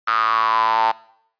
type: tone with high-pass filter sweep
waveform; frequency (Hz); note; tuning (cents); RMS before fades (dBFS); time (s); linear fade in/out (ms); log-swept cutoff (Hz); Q
sawtooth; 112.2; A2; +34; -18; 0.07-0.92; 10; 1300 to 860; 10
effects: noise-tail reverb RT60 0.7 s tail -21 dB re dry + resampled to 11025 Hz